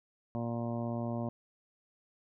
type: harmonic tone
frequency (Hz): 117.6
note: A#2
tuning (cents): +16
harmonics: 1 / 2 / 3 / 4 / 5 / 6 / 7 / 8 / 9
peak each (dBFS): -37 / -36 / -44 / -50 / -41 / -45 / -53 / -49 / -52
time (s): 0.35-1.29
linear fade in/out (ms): 0
effects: none